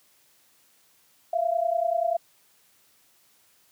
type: tone pair together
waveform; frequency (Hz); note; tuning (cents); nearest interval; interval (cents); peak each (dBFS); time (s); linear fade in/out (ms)
sine; 663.7 / 694; E5 / F5; +12 / -11; minor second; 77; -25; 1.33-2.17; 5
effects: white hiss -62 dBFS RMS until 3.71 s + high-pass 80 Hz 12 dB/octave